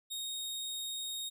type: tone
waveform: sawtooth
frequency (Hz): 3729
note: A#7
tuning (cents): 0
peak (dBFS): -34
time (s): 0.1-1.3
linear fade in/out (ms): 20
effects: none